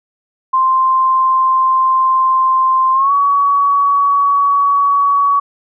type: tone with pitch glide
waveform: sine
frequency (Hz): 1046.5 to 1128.1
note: C6 to C#6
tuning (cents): 0 to +30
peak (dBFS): -9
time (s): 0.53-5.4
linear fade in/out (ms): 10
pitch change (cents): +130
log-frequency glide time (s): 2.93-3.12
effects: none